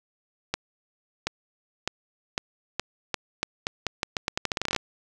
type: accelerating click train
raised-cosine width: 0.2 ms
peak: -8 dBFS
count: 23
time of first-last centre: 0.54-4.763 s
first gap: 730 ms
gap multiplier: 0.83
effects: none